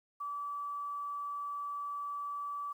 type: tone with quantisation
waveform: sine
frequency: 1153 Hz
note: D6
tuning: 32 cents flat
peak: -36 dBFS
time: 0.2-2.73 s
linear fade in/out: 10 ms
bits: 11
effects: none